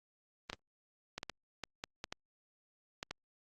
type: clicks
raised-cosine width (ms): 0.2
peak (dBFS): -22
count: 11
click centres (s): 0.499 / 0.531 / 1.18 / 1.231 / 1.297 / 1.637 / 1.839 / 2.041 / 2.125 / 3.029 / 3.11
effects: Opus 32 kbps